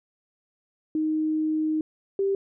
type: tone pair in turn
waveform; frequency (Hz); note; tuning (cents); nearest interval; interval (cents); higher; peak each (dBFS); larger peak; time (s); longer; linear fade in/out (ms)
sine; 311.5 / 392.6; D#4 / G4; +2 / +3; major third; 401; second; -22 / -21; second; 0.95-1.81 / 2.19-2.35; first; 2
effects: none